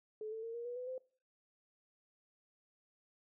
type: tone with pitch steps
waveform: sine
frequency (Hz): 431.4 / 444.3 / 457.6 / 471.3 / 485.4 / 499.9 / 514.8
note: A4 / A4 / A#4 / A#4 / B4 / B4 / C5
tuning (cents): -34 / +17 / -32 / +19 / -30 / +21 / -28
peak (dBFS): -40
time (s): 0.21-0.98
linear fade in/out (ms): 2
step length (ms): 110
effects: noise-tail reverb RT60 0.4 s tail -21 dB re dry